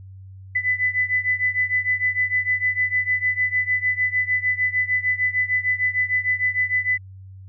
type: beating tone pair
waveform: sine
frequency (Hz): 1998 / 2004.6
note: B6 / B6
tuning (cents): +20 / +25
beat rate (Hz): 6.6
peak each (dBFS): -21 / -23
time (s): 0.55-6.98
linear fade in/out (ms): 10
effects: added 95 Hz sine -38 dBFS peak until 7.48 s